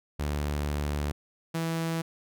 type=tone pair in turn; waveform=sawtooth; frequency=73.3 / 164.27 Hz; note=D2 / E3; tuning=-3 / -6 cents; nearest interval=octave + major second; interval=1397 cents; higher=second; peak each=-24 dBFS; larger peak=neither; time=0.19-1.12 / 1.54-2.02 s; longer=first; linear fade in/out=10 ms; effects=none